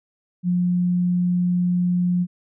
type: tone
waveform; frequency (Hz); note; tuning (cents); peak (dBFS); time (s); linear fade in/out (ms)
sine; 178; F3; +33; -17; 0.43-2.27; 50
effects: none